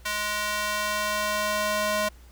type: tone with high-pass filter sweep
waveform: square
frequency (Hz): 209.3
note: G#3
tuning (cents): +14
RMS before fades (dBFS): -27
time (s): 0.05-2.09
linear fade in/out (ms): 10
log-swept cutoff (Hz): 1400 to 620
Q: 1
effects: added 60 Hz sine -47 dBFS peak until 2.31 s + pink hiss -57 dBFS RMS until 2.31 s